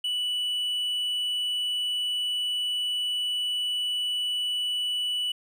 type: tone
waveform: triangle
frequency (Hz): 2960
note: F#7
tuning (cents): 0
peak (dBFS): -24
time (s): 0.04-5.32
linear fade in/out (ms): 5
effects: none